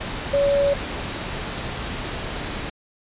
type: tone in noise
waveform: sine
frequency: 564 Hz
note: C#5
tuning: 30 cents sharp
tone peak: -16 dBFS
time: 0.33-0.74 s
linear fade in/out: 10 ms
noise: pink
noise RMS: -29 dBFS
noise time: 0-2.7 s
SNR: +10 dB
effects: resampled to 8000 Hz